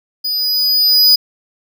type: tone with level ramp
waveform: square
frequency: 4951 Hz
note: D#8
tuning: 9 cents flat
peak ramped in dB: -17 to -6 dBFS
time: 0.24-1.16 s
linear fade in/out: 10 ms
effects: none